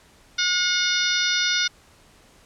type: harmonic tone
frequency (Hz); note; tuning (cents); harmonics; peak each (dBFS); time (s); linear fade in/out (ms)
722; F#5; -43; 2 / 3 / 4 / 5 / 6 / 7 / 8; -25 / -28 / -31 / -25 / -30 / -27 / -29; 0.38-1.68; 10
effects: pink hiss -54 dBFS RMS until 2.45 s + low-pass 10000 Hz 12 dB/octave